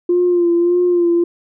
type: tone with vibrato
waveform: sine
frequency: 349.2 Hz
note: F4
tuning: in tune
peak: -10 dBFS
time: 0.09-1.24 s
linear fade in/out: 5 ms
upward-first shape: sine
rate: 1.7 Hz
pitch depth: 37 cents each way
effects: tanh soft clip ceiling -6 dBFS